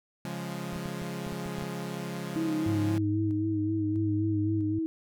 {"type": "chord", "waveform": "sawtooth", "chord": "Db major", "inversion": "none", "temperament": "equal", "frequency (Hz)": [138.59, 174.61, 207.7], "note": ["Db3", "F3", "Ab3"], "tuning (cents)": [0, 0, 0], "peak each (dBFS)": [-35, -33, -35], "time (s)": [0.25, 2.98], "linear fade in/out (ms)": 0}
{"type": "clicks", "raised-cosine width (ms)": 5, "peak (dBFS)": -30, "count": 9, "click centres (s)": [0.731, 0.761, 0.859, 1.019, 1.267, 1.324, 1.461, 1.585, 1.623]}
{"type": "tone with vibrato", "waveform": "sine", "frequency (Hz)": 316.9, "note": "D#4", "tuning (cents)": 32, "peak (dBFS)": -27, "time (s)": [2.36, 4.86], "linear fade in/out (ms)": 0, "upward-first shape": "sine", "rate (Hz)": 3.8, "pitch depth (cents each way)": 39}
{"type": "tone with tremolo", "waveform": "sine", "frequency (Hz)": 102.7, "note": "G#2", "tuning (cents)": -19, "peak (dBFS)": -28, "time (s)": [2.66, 4.79], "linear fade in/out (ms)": 5, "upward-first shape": "square", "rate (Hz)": 0.77, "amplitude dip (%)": 30}
{"effects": []}